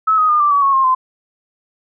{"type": "tone with pitch steps", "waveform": "sine", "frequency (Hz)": [1295, 1253.8, 1213.9, 1175.2, 1137.8, 1101.6, 1066.6, 1032.6], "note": ["E6", "D#6", "D#6", "D6", "C#6", "C#6", "C6", "C6"], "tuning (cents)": [-31, 13, -43, 1, 45, -11, 33, -23], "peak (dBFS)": -10, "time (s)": [0.07, 0.95], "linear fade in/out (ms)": 10, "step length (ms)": 110, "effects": []}